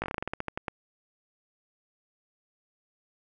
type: slowing click train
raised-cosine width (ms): 0.5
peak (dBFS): -16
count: 14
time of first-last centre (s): 0.02-0.682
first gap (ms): 18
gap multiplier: 1.16
effects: none